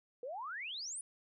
sine exponential sweep, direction up, 468.8 to 10000 Hz, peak -40 dBFS, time 0.23-1.01 s, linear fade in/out 2 ms, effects none

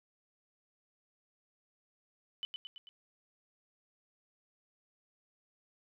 sine tone with echo, 3000 Hz, F#7, 23 cents sharp, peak -35 dBFS, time 2.43-2.45 s, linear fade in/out 0 ms, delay 110 ms, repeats 4, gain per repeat -4 dB, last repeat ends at 2.89 s, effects none

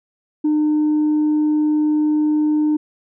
sine tone, 303.2 Hz, D#4, 45 cents flat, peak -12 dBFS, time 0.44-2.77 s, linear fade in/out 10 ms, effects tanh soft clip ceiling -12 dBFS

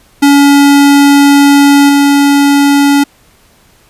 square tone with level steps, 283.2 Hz, C#4, 37 cents sharp, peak -3 / -5 dBFS, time 0.22-3.04 s, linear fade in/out 10 ms, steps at 1.89 s, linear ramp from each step 2 ms, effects pink hiss -46 dBFS RMS until 3.89 s + resampled to 32000 Hz

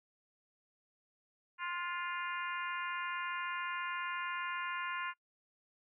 harmonic tone with a mistuned harmonic, 349.2 Hz, F4, in tune, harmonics 3 / 4 / 5 / 6 / 7 / 8, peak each -40 / -42 / -44 / -46 / -47 / -48 dBFS, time 1.58-5.14 s, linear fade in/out 50 ms, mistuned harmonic 4, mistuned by +28 cents, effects noise-tail reverb RT60 0.1 s tail -23 dB re dry

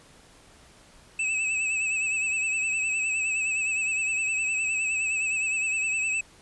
square tone with vibrato, 2600 Hz, E7, 24 cents flat, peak -25 dBFS, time 1.19-6.21 s, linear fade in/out 5 ms, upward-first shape sine, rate 9.7 Hz, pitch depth 46 cents each way, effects pink hiss -54 dBFS RMS until 6.41 s + resampled to 24000 Hz

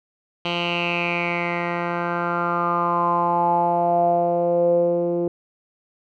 10% pulse tone with low-pass filter sweep, 172.9 Hz, F3, 17 cents flat, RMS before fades -21 dBFS, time 0.45-5.28 s, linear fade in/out 2 ms, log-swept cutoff 3200 to 410 Hz, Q 6.4, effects none

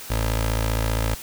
15% pulse tone with notch filter, 55.2 Hz, A1, 6 cents sharp, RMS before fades -23 dBFS, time 0.1-1.15 s, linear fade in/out 5 ms, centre 180 Hz, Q 0.98, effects white hiss -38 dBFS RMS until 1.22 s

